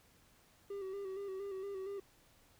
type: tone with vibrato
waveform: triangle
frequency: 390 Hz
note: G4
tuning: 9 cents flat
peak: -38 dBFS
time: 0.7-2 s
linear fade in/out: 5 ms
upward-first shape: square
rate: 4.3 Hz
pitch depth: 43 cents each way
effects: pink hiss -67 dBFS RMS until 2.59 s